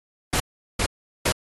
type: noise bursts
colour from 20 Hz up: pink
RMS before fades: -22 dBFS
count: 3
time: 0.33-1.323 s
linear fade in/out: 5 ms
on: 71 ms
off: 390 ms
effects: AAC 32 kbps